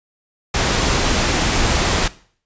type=noise; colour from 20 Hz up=pink; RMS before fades=-17 dBFS; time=0.54-2.08 s; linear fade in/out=5 ms; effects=noise-tail reverb RT60 0.5 s tail -19 dB re dry + resampled to 16000 Hz